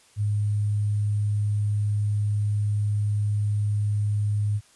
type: tone with sample-and-hold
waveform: sine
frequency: 103.83 Hz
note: G#2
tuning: in tune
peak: -21 dBFS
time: 0.16-4.61 s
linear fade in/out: 50 ms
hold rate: 8820 Hz
effects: white hiss -57 dBFS RMS until 4.75 s + resampled to 24000 Hz